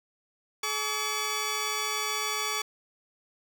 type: tone pair together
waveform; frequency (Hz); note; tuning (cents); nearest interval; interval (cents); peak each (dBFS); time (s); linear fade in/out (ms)
10% pulse; 427.1 / 1141.1; G#4 / C#6; +48 / +50; octave + perfect fourth; 1702; -26 / -21; 0.63-2.62; 5
effects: none